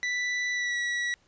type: tone with pitch glide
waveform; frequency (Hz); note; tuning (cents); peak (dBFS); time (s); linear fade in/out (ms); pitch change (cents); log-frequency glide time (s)
40% pulse; 1975.5 to 1934.8; B6 to B6; 0 to -36; -26; 0.03-1.14; 0; -36; 0.52-0.77
effects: pink hiss -65 dBFS RMS until 1.27 s + resampled to 16000 Hz